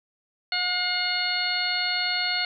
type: harmonic tone with a mistuned harmonic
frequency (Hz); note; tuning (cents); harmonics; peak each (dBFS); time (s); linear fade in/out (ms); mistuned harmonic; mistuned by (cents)
722; F#5; -43; 1 / 2 / 3 / 4 / 5 / 6; -34 / -31 / -29 / -32 / -35 / -27; 0.52-2.45; 2; 3; -31
effects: none